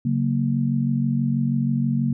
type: chord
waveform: sine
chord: F# major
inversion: second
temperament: just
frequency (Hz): 138.75 / 185 / 231.2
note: C#3 / F#3 / A#3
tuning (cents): +2 / 0 / -14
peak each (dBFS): -22 / -28 / -22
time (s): 0.05-2.13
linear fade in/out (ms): 5
effects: none